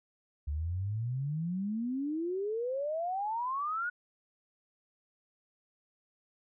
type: exponential sweep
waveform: sine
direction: up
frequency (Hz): 70.4 to 1480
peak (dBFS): -31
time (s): 0.47-3.9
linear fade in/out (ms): 10
effects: none